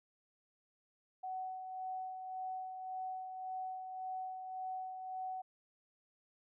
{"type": "tone with tremolo", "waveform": "sine", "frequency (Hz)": 749, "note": "F#5", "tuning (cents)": 21, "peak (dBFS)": -38, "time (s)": [1.23, 5.42], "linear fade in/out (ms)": 10, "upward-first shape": "sine", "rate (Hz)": 1.8, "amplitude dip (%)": 45, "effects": []}